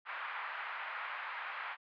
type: band-pass noise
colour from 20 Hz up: pink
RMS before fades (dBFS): -42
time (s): 0.05-1.77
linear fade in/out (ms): 50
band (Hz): 950 to 2300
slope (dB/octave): 24
effects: resampled to 11025 Hz